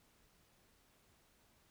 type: silence
effects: pink hiss -71 dBFS RMS until 1.7 s